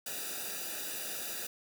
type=noise with comb filter; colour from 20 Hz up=white; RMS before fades=-39 dBFS; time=0.06-1.47 s; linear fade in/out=5 ms; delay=0.93 ms; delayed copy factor=-0.95; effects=none